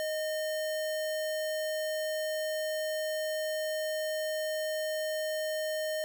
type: tone with sample-and-hold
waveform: sine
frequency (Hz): 622.3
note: D#5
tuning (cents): 0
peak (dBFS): -30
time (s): 0-6.04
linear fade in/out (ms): 0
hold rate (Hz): 2450
effects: none